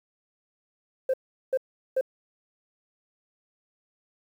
sine tone bursts, 523.3 Hz, C5, in tune, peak -19 dBFS, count 3, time 1.09-2.011 s, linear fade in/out 5 ms, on 47 ms, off 390 ms, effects tanh soft clip ceiling -19 dBFS + 9-bit

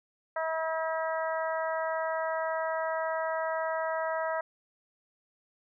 harmonic tone, 321.8 Hz, E4, 42 cents flat, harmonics 2 / 3 / 4 / 5 / 6, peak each -31 / -35 / -37 / -39 / -41 dBFS, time 0.36-4.41 s, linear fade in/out 5 ms, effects none

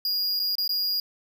square tone with dropouts, 4855 Hz, D#8, 43 cents flat, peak -24 dBFS, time 0.05-1 s, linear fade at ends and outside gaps 2 ms, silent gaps 0.394-0.398 / 0.554-0.582 / 0.678-0.692 s, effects none

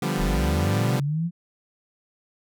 sawtooth chord, G dominant seventh, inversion second, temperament equal, 146.83 / 174.61 / 196 / 246.9 Hz, D3 / F3 / G3 / B3, 0 / 0 / 0 / 0 cents, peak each -24 / -25 / -24 / -28 dBFS, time 0.02-1 s, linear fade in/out 5 ms
sine linear sweep, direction up, 32 to 176.1 Hz, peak -22 dBFS, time 0.17-1.31 s, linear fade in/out 50 ms
effects none

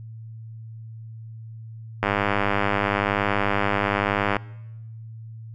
click train, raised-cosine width 0.5 ms, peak -6 dBFS, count 237, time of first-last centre 2.03-4.367 s, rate 101 Hz, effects noise-tail reverb RT60 1.0 s tail -22 dB re dry + added 112 Hz sine -36 dBFS peak until 5.54 s

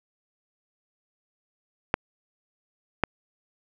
clicks, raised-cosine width 0.5 ms, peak -5 dBFS, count 2, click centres 1.941 / 3.037 s, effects none

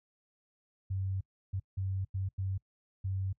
sine tone bursts at uneven times, 95.7 Hz, G2, 41 cents flat, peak -31 dBFS, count 6, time 0.9-1.21 / 1.53-1.6 / 1.77-2.05 / 2.14-2.29 / 2.38-2.58 / 3.04-3.33 s, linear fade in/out 10 ms, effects noise-tail reverb RT60 0.1 s tail -24 dB re dry

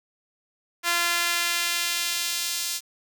sawtooth tone with high-pass filter sweep, 344.3 Hz, F4, 25 cents flat, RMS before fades -26 dBFS, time 0.83-2.81 s, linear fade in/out 50 ms, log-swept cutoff 1400 to 4800 Hz, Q 0.89, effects 8-bit

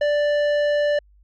sine tone with tanh clipping, 587.3 Hz, D5, in tune, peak -19 dBFS, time 0.01-0.99 s, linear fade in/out 5 ms, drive 12 dB, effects added 50 Hz sine -51 dBFS peak until 1.23 s

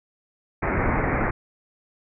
pink low-pass noise, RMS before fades -23 dBFS, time 0.62-1.31 s, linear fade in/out 10 ms, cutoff 2300 Hz, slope 96 dB/octave, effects none

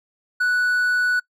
triangle tone, 1479 Hz, F#6, 1 cent flat, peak -15 dBFS, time 0.4-1.2 s, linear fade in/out 10 ms, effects noise-tail reverb RT60 0.1 s tail -23 dB re dry

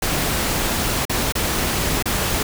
pink noise with dropouts, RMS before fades -21 dBFS, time 0.02-2.43 s, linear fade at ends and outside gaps 5 ms, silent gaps 1.053-1.095 / 1.323-1.352 / 2.026-2.056 s, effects none

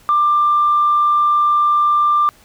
sine tone, 1187 Hz, D6, 18 cents sharp, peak -10 dBFS, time 0.09-2.29 s, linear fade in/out 0 ms, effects tanh soft clip ceiling -6 dBFS + pink hiss -49 dBFS RMS until 2.44 s

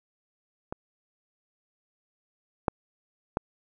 clicks, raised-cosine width 1 ms, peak -19 / -8 / -11 dBFS, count 3, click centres 0.725 / 2.682 / 3.371 s, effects none

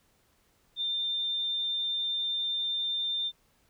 sine tone, 3595 Hz, A7, 36 cents sharp, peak -28 dBFS, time 0.76-3.32 s, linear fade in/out 50 ms, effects pink hiss -68 dBFS RMS until 3.69 s

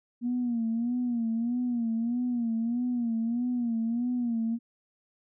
sine tone with vibrato, 236.5 Hz, A#3, 25 cents sharp, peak -25 dBFS, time 0.21-4.59 s, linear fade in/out 50 ms, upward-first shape sine, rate 1.6 Hz, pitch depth 82 cents each way, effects tanh soft clip ceiling -21 dBFS

